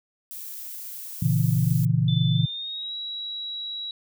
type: noise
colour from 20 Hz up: violet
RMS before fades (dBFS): -37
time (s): 0.31-1.85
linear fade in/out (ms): 0
type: chord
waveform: sine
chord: A# diminished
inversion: none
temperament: equal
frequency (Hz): 116.54 / 138.59 / 164.81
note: A#2 / C#3 / E3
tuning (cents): 0 / 0 / 0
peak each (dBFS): -23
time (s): 1.22-2.46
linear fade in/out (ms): 5
type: tone with pitch glide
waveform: sine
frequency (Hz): 3520 to 3883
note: A7 to B7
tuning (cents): 0 to -30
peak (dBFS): -30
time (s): 2.08-3.91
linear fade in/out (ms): 2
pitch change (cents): +170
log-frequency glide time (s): 2.33-2.94
effects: none